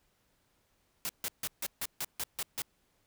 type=noise bursts; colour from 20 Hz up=white; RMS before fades=-35 dBFS; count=9; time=1.05-2.619 s; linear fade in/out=0 ms; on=41 ms; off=150 ms; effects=pink hiss -73 dBFS RMS until 3.06 s